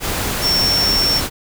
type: tone in noise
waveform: sine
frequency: 5450 Hz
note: F8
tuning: 43 cents flat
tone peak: -14 dBFS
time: 0.41-1.22 s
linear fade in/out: 50 ms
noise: pink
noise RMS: -21 dBFS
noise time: 0-1.3 s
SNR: +4 dB
effects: none